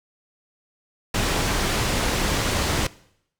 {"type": "low-pass noise", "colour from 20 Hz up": "pink", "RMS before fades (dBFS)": -23, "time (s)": [1.14, 2.87], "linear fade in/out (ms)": 5, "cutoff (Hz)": 8200, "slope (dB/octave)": 12, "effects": ["noise-tail reverb RT60 0.7 s tail -20 dB re dry"]}